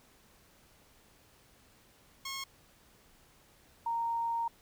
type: tone pair in turn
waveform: 10% pulse / sine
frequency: 1085 / 927 Hz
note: C#6 / A#5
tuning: -37 / -10 cents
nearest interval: minor third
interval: 273 cents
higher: first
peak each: -29 / -30 dBFS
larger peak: first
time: 2.25-2.44 / 3.86-4.48 s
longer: second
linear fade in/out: 5 ms
effects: pink hiss -63 dBFS RMS until 4.61 s